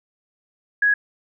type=tone; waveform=sine; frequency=1666 Hz; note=G#6; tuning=5 cents sharp; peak=-14 dBFS; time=0.82-0.94 s; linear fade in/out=5 ms; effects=none